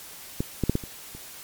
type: clicks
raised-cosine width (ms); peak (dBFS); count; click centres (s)
3; -12 / -10 / -7 / -10 / -24 / -28; 6; 0.405 / 0.637 / 0.696 / 0.754 / 0.838 / 1.15
effects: white hiss -43 dBFS RMS until 1.43 s + MP3 96 kbps